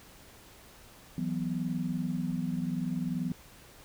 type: chord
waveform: sine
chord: E suspended second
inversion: none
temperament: just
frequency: 164.81 / 185.42 / 247.2 Hz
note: E3 / F#3 / B3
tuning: 0 / +4 / +2 cents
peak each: -34 dBFS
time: 1.18-3.32 s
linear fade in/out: 2 ms
effects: pink hiss -54 dBFS RMS until 3.84 s